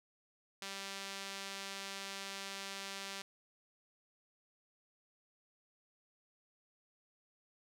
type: tone with band-pass filter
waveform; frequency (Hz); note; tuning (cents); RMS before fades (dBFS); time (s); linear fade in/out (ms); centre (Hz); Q
sawtooth; 196; G3; 0; -45; 0.62-3.22; 2; 4300; 0.75
effects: none